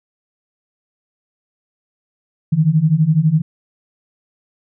sine beating tone pair, 150 / 162 Hz, D3 / E3, +37 / -30 cents, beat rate 12 Hz, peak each -15 / -13 dBFS, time 2.52-3.42 s, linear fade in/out 10 ms, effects none

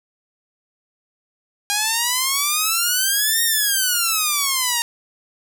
5% pulse exponential two-way sweep, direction up then down, 811 to 1864.7 to 924 Hz, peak -6 dBFS, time 1.7-4.82 s, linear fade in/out 0 ms, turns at 3.43 s, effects none

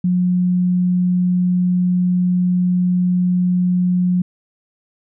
sine tone, 180 Hz, F#3, 47 cents flat, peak -13 dBFS, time 0.04-4.22 s, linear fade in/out 5 ms, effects none

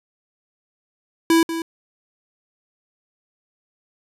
square tone with echo, 329.6 Hz, E4, in tune, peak -13 dBFS, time 1.3-1.43 s, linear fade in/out 2 ms, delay 190 ms, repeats 1, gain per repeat -11 dB, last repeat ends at 1.62 s, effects resampled to 32000 Hz

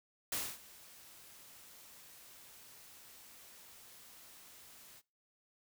white noise with ADSR envelope, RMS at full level -36 dBFS, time 0.32-5.02 s, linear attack 4 ms, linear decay 250 ms, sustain -21 dB, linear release 40 ms, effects noise-tail reverb RT60 0.3 s tail -23 dB re dry

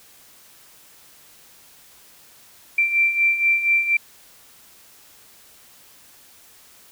sine beating tone pair, 2349 / 2353.2 Hz, D7 / D7, 0 / +3 cents, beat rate 4.2 Hz, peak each -23 / -17 dBFS, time 2.78-3.97 s, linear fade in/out 5 ms, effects white hiss -50 dBFS RMS until 6.91 s

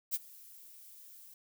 violet noise with ADSR envelope, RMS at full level -31 dBFS, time 0.11-1.34 s, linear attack 35 ms, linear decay 32 ms, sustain -23 dB, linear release 3 ms, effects none

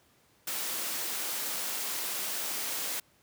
white high-pass noise, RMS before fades -34 dBFS, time 0.47-3 s, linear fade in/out 5 ms, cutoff 230 Hz, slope 12 dB/octave, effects pink hiss -65 dBFS RMS until 3.22 s + high-pass 80 Hz 12 dB/octave

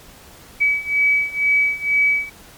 sine beating tone pair, 2281 / 2283.1 Hz, C#7 / D7, +49 / -49 cents, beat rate 2.1 Hz, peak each -19 / -17 dBFS, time 0.6-2.3 s, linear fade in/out 20 ms, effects pink hiss -44 dBFS RMS until 2.57 s + MP3 96 kbps

